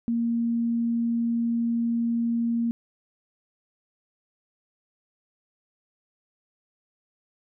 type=tone; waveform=sine; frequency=233.1 Hz; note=A#3; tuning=in tune; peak=-22 dBFS; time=0.08-2.71 s; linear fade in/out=0 ms; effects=none